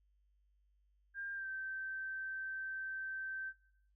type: tone with pitch glide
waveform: sine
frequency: 1600 to 1552.7 Hz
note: G6 to G6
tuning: +35 to -17 cents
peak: -40 dBFS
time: 1.14-3.53 s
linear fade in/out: 50 ms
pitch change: -52 cents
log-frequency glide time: 1.34-1.48 s
effects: noise-tail reverb RT60 0.7 s tail -19 dB re dry + added 50 Hz sine -70 dBFS peak until 3.95 s